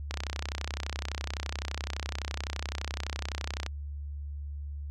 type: click train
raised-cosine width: 0.2 ms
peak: -16 dBFS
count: 114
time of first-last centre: 0.11-3.663 s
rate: 31.8 Hz
effects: added 72 Hz sine -35 dBFS peak until 4.9 s

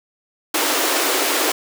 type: high-pass noise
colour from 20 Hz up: pink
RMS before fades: -19 dBFS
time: 0.54-1.52 s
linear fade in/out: 5 ms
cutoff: 280 Hz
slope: 96 dB/octave
effects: none

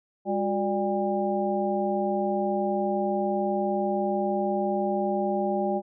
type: tone cluster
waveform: sine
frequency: 203.4 / 363.1 / 591 / 802 Hz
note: G#3 / F#4 / D5 / G5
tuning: -36 / -33 / +11 / +39 cents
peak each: -29 dBFS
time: 0.25-5.82 s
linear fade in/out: 50 ms
effects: none

